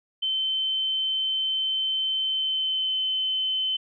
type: tone with pitch glide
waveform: sine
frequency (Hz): 3081 to 3060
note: G7 to G7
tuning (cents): -31 to -42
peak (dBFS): -23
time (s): 0.22-3.77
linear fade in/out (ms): 10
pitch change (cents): -11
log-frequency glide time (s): 2.22-2.95
effects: none